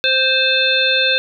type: harmonic tone with a mistuned harmonic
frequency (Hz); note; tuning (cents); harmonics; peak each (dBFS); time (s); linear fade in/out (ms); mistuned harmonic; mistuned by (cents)
523.3; C5; 0; 1 / 3 / 5 / 7 / 8; -21 / -19 / -18 / -17 / -22; 0.04-1.18; 0; 7; -36
effects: none